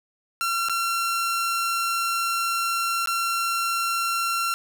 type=tone with dropouts; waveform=sawtooth; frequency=1364 Hz; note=F6; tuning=41 cents flat; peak=-19 dBFS; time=0.41-4.54 s; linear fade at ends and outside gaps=0 ms; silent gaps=0.686-0.696 / 3.059-3.073 s; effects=none